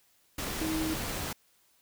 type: tone in noise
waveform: sine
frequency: 317.1 Hz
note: D#4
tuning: 33 cents sharp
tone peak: -30 dBFS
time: 0.61-0.94 s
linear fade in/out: 5 ms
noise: pink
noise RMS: -35 dBFS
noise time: 0.38-1.33 s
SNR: +2 dB
effects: white hiss -67 dBFS RMS until 1.81 s